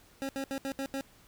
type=tone bursts at uneven times; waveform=25% pulse; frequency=271.7 Hz; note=C#4; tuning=35 cents flat; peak=-29 dBFS; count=6; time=0.22-0.29 / 0.36-0.44 / 0.51-0.58 / 0.65-0.72 / 0.79-0.86 / 0.94-1.01 s; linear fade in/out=0 ms; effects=pink hiss -60 dBFS RMS until 1.27 s